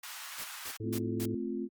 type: high-pass noise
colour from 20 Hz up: pink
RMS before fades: -44 dBFS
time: 0.03-0.77 s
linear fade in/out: 5 ms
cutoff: 1000 Hz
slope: 24 dB/octave
type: noise bursts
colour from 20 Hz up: white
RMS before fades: -41 dBFS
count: 4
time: 0.38-1.258 s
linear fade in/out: 5 ms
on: 62 ms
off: 210 ms
type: harmonic tone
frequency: 108.5 Hz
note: A2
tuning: 24 cents flat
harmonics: 1 / 3 / 4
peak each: -37 / -42 / -43 dBFS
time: 0.8-1.35 s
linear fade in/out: 5 ms
type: chord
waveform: sine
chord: F major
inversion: first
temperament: equal with one note detuned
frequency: 219.1 / 261.6 / 349.2 Hz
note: A3 / C4 / F4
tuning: -7 / 0 / 0 cents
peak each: -37 dBFS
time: 0.82-1.69 s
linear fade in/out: 50 ms
effects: Opus 48 kbps